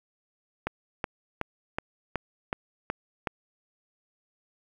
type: click train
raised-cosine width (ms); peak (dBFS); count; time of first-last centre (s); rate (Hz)
0.5; -13; 8; 0.67-3.272; 2.69
effects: 8-bit